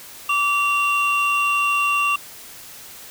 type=tone pair together; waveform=triangle; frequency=1158.8 / 2756 Hz; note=D6 / F7; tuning=-24 / -24 cents; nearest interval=octave + minor third; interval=1500 cents; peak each=-18 dBFS; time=0.29-2.16 s; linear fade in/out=5 ms; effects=white hiss -40 dBFS RMS until 3.1 s